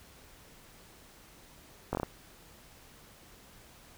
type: slowing click train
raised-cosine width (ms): 1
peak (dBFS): -17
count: 5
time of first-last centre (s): 1.93-2.032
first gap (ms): 19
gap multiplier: 1.2
effects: pink hiss -56 dBFS RMS until 3.97 s